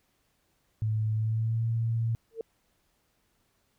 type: tone with pitch glide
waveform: sine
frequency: 108.8 to 114.41 Hz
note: A2 to A#2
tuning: -19 to -32 cents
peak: -25 dBFS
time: 0.82-2.15 s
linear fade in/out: 0 ms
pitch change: +87 cents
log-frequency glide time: 1.14-1.64 s
type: tone with exponential growth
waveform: sine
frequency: 452.8 Hz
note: A4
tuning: 50 cents sharp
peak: -27 dBFS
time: 2.31-2.41 s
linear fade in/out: 2 ms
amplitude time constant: 21 ms
effects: pink hiss -72 dBFS RMS until 3.78 s